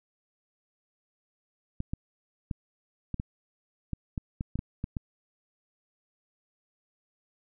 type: clicks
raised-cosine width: 5 ms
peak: -19 dBFS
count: 12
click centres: 1.804 / 1.935 / 2.512 / 3.143 / 3.199 / 3.933 / 4.178 / 4.409 / 4.556 / 4.591 / 4.841 / 4.968 s
effects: none